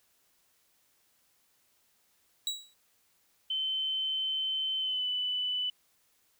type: tone with exponential decay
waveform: 35% pulse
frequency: 3887 Hz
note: B7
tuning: 28 cents flat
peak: -25 dBFS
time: 2.47-2.74 s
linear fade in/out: 1 ms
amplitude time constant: 58 ms
type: tone with pitch glide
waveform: sine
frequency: 3074 to 2990 Hz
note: G7 to F#7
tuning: -35 to +17 cents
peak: -29 dBFS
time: 3.5-5.7 s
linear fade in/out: 5 ms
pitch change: -48 cents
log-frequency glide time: 4.79-5.07 s
effects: white hiss -70 dBFS RMS until 6.39 s

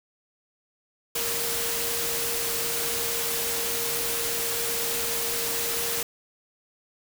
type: tone in noise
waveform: sine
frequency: 466.2 Hz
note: A#4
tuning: in tune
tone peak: -35 dBFS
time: 1.15-6.03 s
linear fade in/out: 5 ms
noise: white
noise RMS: -28 dBFS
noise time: 1.15-6.03 s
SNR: -10 dB
effects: none

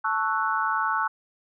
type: chord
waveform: sine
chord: F# minor seventh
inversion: first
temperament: equal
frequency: 880 / 1108.7 / 1318.5 / 1480 Hz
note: A5 / C#6 / E6 / F#6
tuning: 0 / 0 / 0 / 0 cents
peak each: -28 dBFS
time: 0.04-1.08 s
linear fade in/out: 10 ms
effects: none

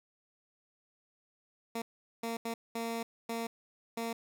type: tone bursts at uneven times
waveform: 15% pulse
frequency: 230 Hz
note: A#3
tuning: 23 cents flat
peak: -28 dBFS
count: 6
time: 1.75-1.82 / 2.23-2.37 / 2.45-2.54 / 2.75-3.03 / 3.29-3.47 / 3.97-4.13 s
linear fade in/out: 5 ms
effects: none

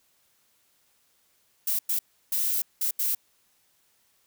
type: noise bursts at uneven times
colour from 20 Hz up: violet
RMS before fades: -26 dBFS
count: 5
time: 1.67-1.79 / 1.89-1.99 / 2.32-2.62 / 2.81-2.91 / 2.99-3.15 s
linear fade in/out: 5 ms
effects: white hiss -67 dBFS RMS until 4.26 s

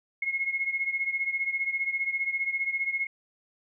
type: beating tone pair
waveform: sine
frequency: 2163 / 2178 Hz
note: C#7 / C#7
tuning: -43 / -31 cents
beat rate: 15 Hz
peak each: -28 / -32 dBFS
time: 0.22-3.07 s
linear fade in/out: 5 ms
effects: none

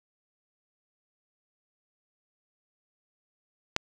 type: click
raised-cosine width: 0.2 ms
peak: -7 dBFS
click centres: 3.764 s
effects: none

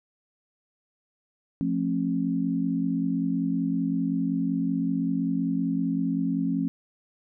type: chord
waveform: sine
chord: F augmented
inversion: none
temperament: equal with one note detuned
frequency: 174.61 / 220 / 270.2 Hz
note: F3 / A3 / C#4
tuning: 0 / 0 / -44 cents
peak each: -28 / -30 / -26 dBFS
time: 1.61-6.68 s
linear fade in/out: 0 ms
effects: none

